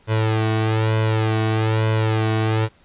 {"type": "tone with flanger", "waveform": "sawtooth", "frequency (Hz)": 110, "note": "A2", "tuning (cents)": 0, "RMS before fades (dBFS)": -19, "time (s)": [0.07, 2.69], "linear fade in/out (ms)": 50, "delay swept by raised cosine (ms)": [2, 2.69], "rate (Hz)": 1.1, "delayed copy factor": 0.9, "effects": ["pink hiss -55 dBFS RMS until 2.84 s", "resampled to 8000 Hz"]}